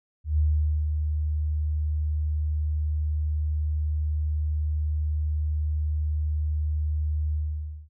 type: tone with ADSR envelope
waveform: sine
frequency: 76 Hz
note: D#2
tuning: 40 cents flat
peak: -18 dBFS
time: 0.24-7.89 s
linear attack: 140 ms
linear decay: 480 ms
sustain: -5 dB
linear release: 550 ms
effects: none